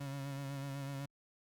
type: tone with vibrato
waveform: 35% pulse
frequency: 138.59 Hz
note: C#3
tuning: in tune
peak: -38 dBFS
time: 0-1.06 s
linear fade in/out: 10 ms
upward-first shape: sine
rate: 8 Hz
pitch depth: 35 cents each way
effects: Opus 48 kbps